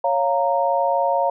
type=chord; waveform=sine; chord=Bb minor; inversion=first; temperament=equal with one note detuned; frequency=554.4 / 698.5 / 928 Hz; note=Db5 / F5 / Bb5; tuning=0 / 0 / -8 cents; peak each=-21 dBFS; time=0.04-1.3 s; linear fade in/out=5 ms; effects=none